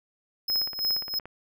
square tone with tremolo, 5130 Hz, E8, 48 cents flat, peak -23 dBFS, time 0.48-1.19 s, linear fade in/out 5 ms, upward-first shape sine, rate 3 Hz, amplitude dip 80%
click train, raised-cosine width 0.5 ms, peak -26 dBFS, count 14, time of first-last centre 0.5-1.256 s, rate 17.2 Hz
effects none

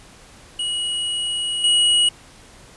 square tone with level steps, 2908 Hz, F#7, 31 cents flat, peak -22 / -14 dBFS, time 0.59-2.09 s, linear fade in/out 5 ms, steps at 1.64 s, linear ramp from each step 2 ms, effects pink hiss -46 dBFS RMS until 2.76 s + resampled to 24000 Hz

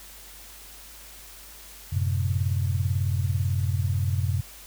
sine chord, F# diminished, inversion none, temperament equal with one note detuned, 92.5 / 110.57 / 130.81 Hz, F#2 / A2 / C3, 0 / +9 / 0 cents, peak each -24 / -30 / -28 dBFS, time 1.92-4.41 s, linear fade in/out 10 ms, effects added 50 Hz sine -50 dBFS peak until 4.66 s + white hiss -46 dBFS RMS until 4.66 s

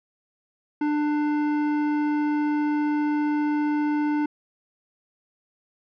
sine tone with hard clipping, 297.5 Hz, D4, 22 cents sharp, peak -23 dBFS, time 0.81-4.26 s, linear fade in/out 5 ms, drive 12 dB, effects resampled to 11025 Hz

